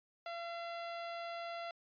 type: tone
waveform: sawtooth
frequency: 681 Hz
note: F5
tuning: 44 cents flat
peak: -37 dBFS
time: 0.26-1.71 s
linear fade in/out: 2 ms
effects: resampled to 11025 Hz